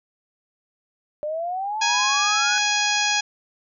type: exponential sweep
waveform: sine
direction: up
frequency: 590 to 1522 Hz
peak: -24 dBFS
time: 1.23-2.58 s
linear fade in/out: 0 ms
type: harmonic tone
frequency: 830.6 Hz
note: G#5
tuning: in tune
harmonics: 1 / 2 / 3 / 4 / 5 / 6 / 7 / 8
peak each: -26 / -26 / -25 / -27 / -30 / -28 / -30 / -29 dBFS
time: 1.81-3.21 s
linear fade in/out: 10 ms
effects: none